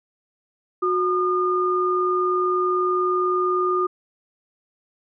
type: tone pair together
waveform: sine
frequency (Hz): 364.8 / 1216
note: F#4 / D#6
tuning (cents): -24 / -40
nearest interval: octave + major sixth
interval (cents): 2084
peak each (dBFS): -21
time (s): 0.82-3.87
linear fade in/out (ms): 10
effects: none